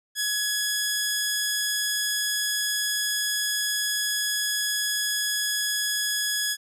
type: tone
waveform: 10% pulse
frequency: 1681 Hz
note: G#6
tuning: 20 cents sharp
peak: -15 dBFS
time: 0.15-6.57 s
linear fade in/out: 50 ms
effects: none